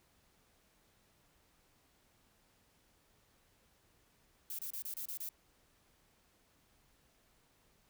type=noise bursts; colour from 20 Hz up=violet; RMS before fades=-42 dBFS; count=7; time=4.5-5.29 s; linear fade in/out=2 ms; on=88 ms; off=29 ms; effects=pink hiss -71 dBFS RMS until 7.89 s

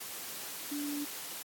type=tone in noise; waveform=sine; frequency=290 Hz; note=D4; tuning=22 cents flat; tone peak=-34 dBFS; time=0.71-1.05 s; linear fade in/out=10 ms; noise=white; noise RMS=-42 dBFS; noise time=0-1.43 s; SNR=+5 dB; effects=high-pass 150 Hz 12 dB/octave + AAC 64 kbps

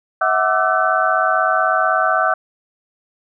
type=tone cluster; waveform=sine; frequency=645 / 741 / 1177 / 1326 / 1517 Hz; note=E5 / F#5 / D6 / E6 / F#6; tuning=-38 / +2 / +3 / +10 / +43 cents; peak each=-20 dBFS; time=0.21-2.34 s; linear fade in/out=5 ms; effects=none

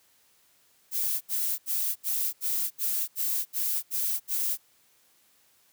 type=noise bursts; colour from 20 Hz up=violet; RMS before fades=-28 dBFS; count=10; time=0.91-4.576 s; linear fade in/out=50 ms; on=300 ms; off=74 ms; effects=white hiss -64 dBFS RMS until 5.72 s + high-pass 60 Hz 12 dB/octave

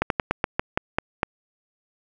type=slowing click train; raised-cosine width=0.5 ms; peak=-5 dBFS; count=9; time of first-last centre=0.02-1.231 s; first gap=82 ms; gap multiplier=1.17; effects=none

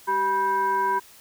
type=tone with frequency modulation; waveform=sine; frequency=977 Hz; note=B5; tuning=19 cents flat; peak=-20 dBFS; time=0.07-1 s; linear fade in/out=20 ms; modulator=591 Hz; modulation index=0.67; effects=white hiss -50 dBFS RMS until 1.2 s

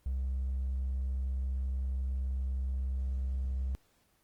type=tone with hard clipping; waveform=triangle; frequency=65.41 Hz; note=C2; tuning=in tune; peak=-30 dBFS; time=0.06-3.75 s; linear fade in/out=0 ms; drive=2 dB; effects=pink hiss -70 dBFS RMS until 4.23 s + Opus 24 kbps

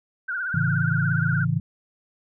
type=tone with vibrato; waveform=sine; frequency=1480 Hz; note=F#6; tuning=in tune; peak=-25 dBFS; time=0.28-1.45 s; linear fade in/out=10 ms; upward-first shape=triangle; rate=17 Hz; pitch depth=120 cents each way
type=chord; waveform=sine; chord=A major; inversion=none; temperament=equal with one note detuned; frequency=109.43 / 138.59 / 164.81 Hz; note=A2 / C#3 / E3; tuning=-9 / 0 / 0 cents; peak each=-26 / -24 / -24 dBFS; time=0.54-1.6 s; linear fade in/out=5 ms
effects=none

